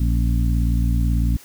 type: harmonic tone with a mistuned harmonic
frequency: 58.2 Hz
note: A#1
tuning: 2 cents flat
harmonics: 1 / 2 / 3 / 4 / 5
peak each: -17 / -23 / -27 / -29 / -31 dBFS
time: 0-1.37 s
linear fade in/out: 5 ms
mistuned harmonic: 5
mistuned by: -65 cents
effects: white hiss -46 dBFS RMS until 1.44 s